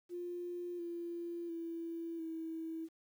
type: tone with pitch steps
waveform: sine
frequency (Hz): 351.5 / 342.3 / 333.3 / 324.6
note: F4 / F4 / E4 / E4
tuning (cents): +11 / -35 / +19 / -27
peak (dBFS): -39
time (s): 0.09-2.89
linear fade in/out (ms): 50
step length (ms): 700
effects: 11-bit